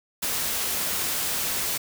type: noise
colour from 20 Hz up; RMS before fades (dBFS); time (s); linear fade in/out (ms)
white; -27; 0.22-1.78; 10
effects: none